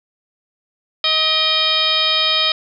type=harmonic tone with a mistuned harmonic; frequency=630 Hz; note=D#5; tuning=21 cents sharp; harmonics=1 / 2 / 3 / 4 / 5 / 6 / 7 / 8; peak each=-27 / -24 / -28 / -24 / -19 / -18 / -25 / -23 dBFS; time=1.04-2.52 s; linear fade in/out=2 ms; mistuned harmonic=4; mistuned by=-77 cents; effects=none